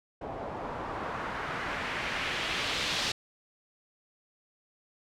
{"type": "noise with low-pass filter sweep", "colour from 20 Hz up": "white", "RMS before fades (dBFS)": -34, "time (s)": [0.21, 3.12], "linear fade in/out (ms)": 5, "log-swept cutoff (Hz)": [650, 4300], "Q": 1.4, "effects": []}